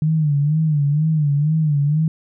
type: tone with vibrato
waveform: sine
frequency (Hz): 150.6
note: D3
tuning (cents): +44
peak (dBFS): -14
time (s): 0.02-2.08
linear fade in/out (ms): 2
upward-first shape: sine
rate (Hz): 2.1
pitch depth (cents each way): 100
effects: none